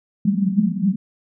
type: band-pass noise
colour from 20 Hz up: pink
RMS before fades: -19 dBFS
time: 0.25-0.96 s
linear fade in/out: 5 ms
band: 180 to 220 Hz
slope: 96 dB/octave
effects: none